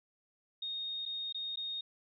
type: tone with dropouts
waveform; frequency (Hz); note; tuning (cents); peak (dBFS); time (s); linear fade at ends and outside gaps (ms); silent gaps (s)
sine; 3709; A#7; -9; -36; 0.62-1.81; 5; 1.054-1.06 / 1.326-1.345 / 1.559-1.571
effects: none